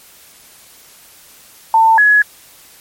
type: tone pair in turn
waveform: sine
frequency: 895 / 1685.6 Hz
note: A5 / G#6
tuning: +29 / +25 cents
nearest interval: major seventh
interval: 1096 cents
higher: second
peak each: -6 dBFS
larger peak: neither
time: 1.74-1.98 / 1.98-2.22 s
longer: neither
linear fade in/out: 2 ms
effects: white hiss -43 dBFS RMS until 2.8 s + MP3 64 kbps